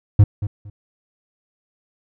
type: tone with echo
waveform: triangle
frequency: 102.6 Hz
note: G#2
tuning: 21 cents flat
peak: -4 dBFS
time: 0.19-0.24 s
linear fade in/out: 5 ms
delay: 230 ms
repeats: 2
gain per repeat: -14 dB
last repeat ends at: 0.7 s
effects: none